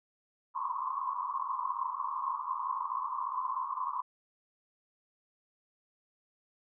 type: band-pass noise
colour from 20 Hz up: pink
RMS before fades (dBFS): -35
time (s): 0.54-4.02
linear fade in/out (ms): 20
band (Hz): 1000 to 1100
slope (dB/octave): 96
effects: none